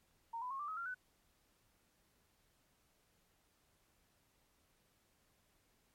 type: tone with pitch steps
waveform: sine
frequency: 922 / 999.7 / 1083.9 / 1175.1 / 1274.1 / 1381.4 / 1497.8 Hz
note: A#5 / B5 / C#6 / D6 / D#6 / F6 / F#6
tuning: -19 / +21 / -39 / +1 / +41 / -19 / +21 cents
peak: -40 dBFS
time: 0.33-0.946 s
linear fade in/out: 10 ms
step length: 88 ms
effects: pink hiss -75 dBFS RMS until 5.94 s + MP3 64 kbps